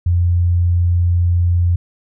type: tone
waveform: sine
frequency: 87.31 Hz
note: F2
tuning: in tune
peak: -11 dBFS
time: 0.06-1.76 s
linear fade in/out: 5 ms
effects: none